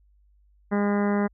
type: harmonic tone with a mistuned harmonic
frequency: 203.8 Hz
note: G#3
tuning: 32 cents flat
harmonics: 1 / 2 / 3 / 4 / 5 / 6 / 7 / 8 / 9 / 10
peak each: -22 / -28 / -32 / -34 / -36 / -38 / -39 / -40 / -41 / -42 dBFS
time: 0.71-1.28 s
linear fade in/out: 20 ms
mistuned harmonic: 10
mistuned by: -34 cents
effects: added 50 Hz sine -57 dBFS peak until 1.33 s